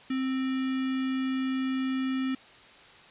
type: tone with notch filter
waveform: square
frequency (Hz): 262.6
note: C4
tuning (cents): +6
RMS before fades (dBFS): -29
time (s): 0.1-2.35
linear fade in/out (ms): 5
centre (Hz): 810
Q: 1.1
effects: white hiss -52 dBFS RMS until 3.1 s + resampled to 8000 Hz